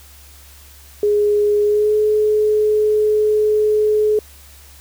sine tone with pitch glide, 415.3 to 425.7 Hz, G#4 to G#4, 0 to +43 cents, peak -12 dBFS, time 1.03-4.19 s, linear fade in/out 2 ms, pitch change +43 cents, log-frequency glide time 1.64-1.95 s, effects added 70 Hz sine -43 dBFS peak until 4.8 s + white hiss -45 dBFS RMS until 4.8 s

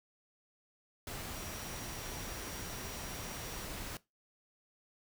sine tone in noise, 5710 Hz, F8, 37 cents sharp, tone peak -53 dBFS, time 1.34-3.64 s, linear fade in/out 2 ms, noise pink, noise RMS -43 dBFS, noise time 1.07-3.97 s, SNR -13 dB, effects noise-tail reverb RT60 0.2 s tail -19 dB re dry

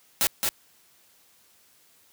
white noise with echo, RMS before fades -22 dBFS, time 0.21-0.27 s, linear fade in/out 0 ms, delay 220 ms, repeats 1, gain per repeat -3 dB, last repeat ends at 0.49 s, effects white hiss -60 dBFS RMS until 2.12 s + high-pass 60 Hz 12 dB/octave

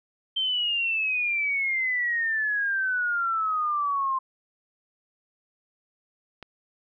sine exponential sweep, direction down, 3136 to 1046.5 Hz, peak -23 dBFS, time 0.36-4.19 s, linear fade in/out 10 ms
click, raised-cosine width 0.3 ms, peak -24 dBFS, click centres 6.427 s
effects none

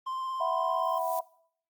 triangle tone with vibrato, 1046.5 Hz, C6, in tune, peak -29 dBFS, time 0.06-0.99 s, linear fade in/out 10 ms, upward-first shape sine, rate 17 Hz, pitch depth 14 cents each way
sine chord, E suspended second, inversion none, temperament just, 659.3 / 741.7 / 988.9 Hz, E5 / F#5 / B5, 0 / +4 / +2 cents, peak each -30 / -33 / -32 dBFS, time 0.4-1.21 s, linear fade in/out 10 ms
violet noise with exponential growth, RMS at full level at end -39 dBFS, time 0.5-1.19 s, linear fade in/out 0 ms, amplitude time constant 150 ms
effects noise-tail reverb RT60 0.6 s tail -21 dB re dry + Opus 24 kbps

